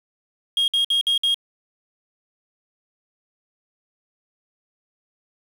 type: tone bursts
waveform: sine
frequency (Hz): 3257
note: G#7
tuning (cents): -34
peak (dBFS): -14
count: 5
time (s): 0.57-1.344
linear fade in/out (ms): 2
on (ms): 110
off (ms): 56
effects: tanh soft clip ceiling -16 dBFS + 7-bit